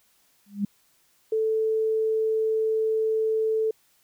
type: tone with exponential growth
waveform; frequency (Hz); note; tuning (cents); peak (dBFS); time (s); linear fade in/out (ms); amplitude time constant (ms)
sine; 202.6; G#3; -43; -19; 0.46-0.65; 5; 41
type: tone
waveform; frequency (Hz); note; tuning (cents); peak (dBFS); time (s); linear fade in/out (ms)
sine; 440; A4; 0; -21; 1.32-3.71; 5
effects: white hiss -64 dBFS RMS until 4.03 s